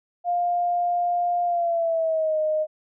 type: tone with pitch glide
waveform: sine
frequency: 703 to 619.1 Hz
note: F5 to D#5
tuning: +11 to -9 cents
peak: -20 dBFS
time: 0.24-2.67 s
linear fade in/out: 50 ms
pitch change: -220 cents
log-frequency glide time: 1.45-2.39 s
effects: none